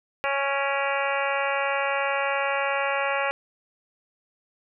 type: harmonic tone with a mistuned harmonic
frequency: 277.2 Hz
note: C#4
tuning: in tune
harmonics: 2 / 3 / 4 / 5 / 6 / 7 / 8 / 9 / 10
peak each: -28 / -30 / -31 / -32 / -33 / -33 / -34 / -35 / -35 dBFS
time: 0.24-3.31 s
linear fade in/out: 0 ms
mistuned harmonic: 8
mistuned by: +70 cents
effects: none